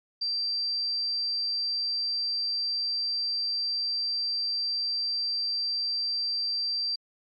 sine tone, 4699 Hz, D8, in tune, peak -26 dBFS, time 0.21-6.96 s, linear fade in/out 10 ms, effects MP3 32 kbps

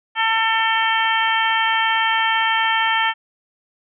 harmonic tone, 447.8 Hz, A4, 30 cents sharp, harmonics 2 / 3 / 4 / 5 / 6 / 7, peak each -20 / -24 / -21 / -25 / -28 / -24 dBFS, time 0.15-3.14 s, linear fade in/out 50 ms, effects none

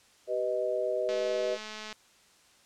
sine chord, G augmented, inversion none, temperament equal with one note detuned, 385.7 / 493.9 / 622.3 Hz, G4 / B4 / D#5, -28 / 0 / 0 cents, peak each -34 / -32 / -30 dBFS, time 0.27-1.58 s, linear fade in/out 50 ms
click train, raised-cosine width 0.2 ms, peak -24 dBFS, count 181, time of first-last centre 1.09-1.927 s, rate 215 Hz
effects white hiss -61 dBFS RMS until 2.65 s + low-pass 8000 Hz 12 dB/octave

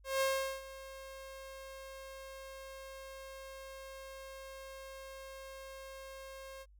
sawtooth tone with ADSR envelope, 536 Hz, C5, 42 cents sharp, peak -25 dBFS, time 0.04-6.66 s, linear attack 170 ms, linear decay 400 ms, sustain -18 dB, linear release 45 ms, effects added 50 Hz sine -58 dBFS peak until 6.79 s

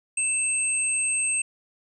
sine tone pair together, 2637 / 8358 Hz, E7 / C9, 0 / -3 cents, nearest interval octave + minor sixth, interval 1997 cents, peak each -28 / -23 dBFS, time 0.17-1.42 s, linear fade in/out 5 ms, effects none

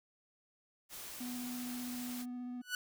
white noise, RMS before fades -47 dBFS, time 0.89-2.26 s, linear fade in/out 50 ms
triangle tone with vibrato, 246.9 Hz, B3, in tune, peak -38 dBFS, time 1.2-2.62 s, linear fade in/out 10 ms, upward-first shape square, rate 15 Hz, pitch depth 9 cents each way
sawtooth tone with exponential growth, 1480 Hz, F#6, in tune, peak -28 dBFS, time 2.61-2.75 s, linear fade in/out 2 ms, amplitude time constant 30 ms
effects none

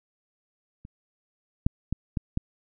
clicks, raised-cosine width 5 ms, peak -30 / -8 / -14 / -14 / -13 dBFS, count 5, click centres 0.851 / 1.665 / 1.926 / 2.172 / 2.374 s, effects none

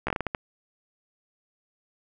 slowing click train, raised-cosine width 0.5 ms, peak -12 dBFS, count 8, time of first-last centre 0.07-0.348 s, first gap 14 ms, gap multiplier 1.34, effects none

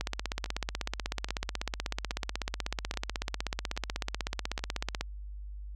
two click trains, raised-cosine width 0.2 ms, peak -24 / -14 dBFS, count 6 / 82, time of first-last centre 0.46-4.592 / 0.01-5.01 s, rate 1.21 / 16.2 Hz, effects added 50 Hz sine -39 dBFS peak until 5.75 s

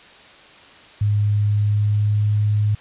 sine tone with pitch glide, 103.83 to 104.92 Hz, G#2 to G#2, 0 to +18 cents, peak -15 dBFS, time 1.01-2.75 s, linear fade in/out 5 ms, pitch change +18 cents, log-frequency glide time 1.52-2.32 s, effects white hiss -45 dBFS RMS until 2.8 s + resampled to 8000 Hz

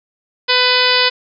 harmonic tone, 499.8 Hz, B4, 21 cents sharp, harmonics 1 / 2 / 3 / 4 / 5 / 6 / 7 / 8 / 9 / 10, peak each -20 / -20 / -20 / -20 / -20 / -20 / -20 / -20 / -20 / -20 dBFS, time 0.48-1.1 s, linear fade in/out 20 ms, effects none

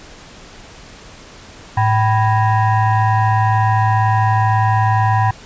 sine tone with frequency modulation, 108.3 Hz, A2, 27 cents flat, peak -11 dBFS, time 1.77-5.31 s, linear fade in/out 5 ms, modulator 878 Hz, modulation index 1.1, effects pink hiss -39 dBFS RMS until 5.45 s + resampled to 16000 Hz

